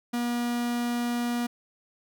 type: tone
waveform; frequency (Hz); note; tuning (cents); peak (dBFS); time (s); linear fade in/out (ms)
45% pulse; 240; B3; -49; -26; 0.13-1.47; 10
effects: none